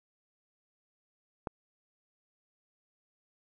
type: click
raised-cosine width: 1 ms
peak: -20 dBFS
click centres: 1.472 s
effects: none